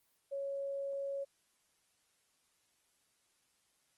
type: tone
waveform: sine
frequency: 554.4 Hz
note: C#5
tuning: in tune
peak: -36 dBFS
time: 0.31-1.25 s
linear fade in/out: 20 ms
effects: white hiss -75 dBFS RMS until 3.97 s + Opus 24 kbps